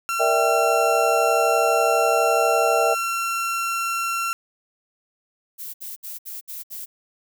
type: tone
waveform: 30% pulse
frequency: 1361 Hz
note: F6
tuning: 45 cents flat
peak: -20 dBFS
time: 0.09-4.33 s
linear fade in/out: 0 ms
type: chord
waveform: sine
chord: E half-diminished seventh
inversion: second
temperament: equal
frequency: 466.2 / 587.3 / 659.3 / 784 Hz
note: Bb4 / D5 / E5 / G5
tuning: 0 / 0 / 0 / 0 cents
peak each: -23 / -25 / -21 / -23 dBFS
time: 0.19-2.95 s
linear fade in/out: 20 ms
type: noise bursts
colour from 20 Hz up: violet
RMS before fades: -34 dBFS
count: 6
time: 5.58-6.86 s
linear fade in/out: 20 ms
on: 160 ms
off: 64 ms
effects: none